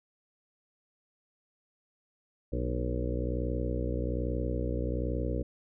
harmonic tone with a mistuned harmonic, 61.2 Hz, B1, 15 cents flat, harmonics 1 / 2 / 3 / 4 / 5 / 6 / 7 / 8 / 9, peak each -32 / -36 / -44 / -40 / -38 / -43 / -41 / -39 / -41 dBFS, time 2.52-5.43 s, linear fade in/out 10 ms, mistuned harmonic 4, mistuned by -66 cents, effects none

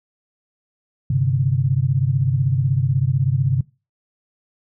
sine chord, G suspended fourth, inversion none, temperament equal, 98 / 130.81 / 146.83 Hz, G2 / C3 / D3, 0 / 0 / 0 cents, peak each -23 / -17 / -22 dBFS, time 1.1-3.61 s, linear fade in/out 5 ms, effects noise-tail reverb RT60 0.3 s tail -23 dB re dry

